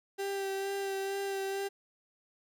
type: tone with vibrato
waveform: 35% pulse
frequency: 392 Hz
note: G4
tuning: in tune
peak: -31 dBFS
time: 0.18-1.69 s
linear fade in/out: 20 ms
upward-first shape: sine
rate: 2.2 Hz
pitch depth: 18 cents each way
effects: none